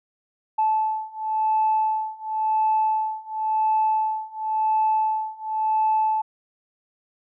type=beating tone pair; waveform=sine; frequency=870 / 870.94 Hz; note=A5 / A5; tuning=-20 / -18 cents; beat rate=0.94 Hz; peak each=-23 / -22 dBFS; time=0.58-6.22 s; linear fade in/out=10 ms; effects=tanh soft clip ceiling -12 dBFS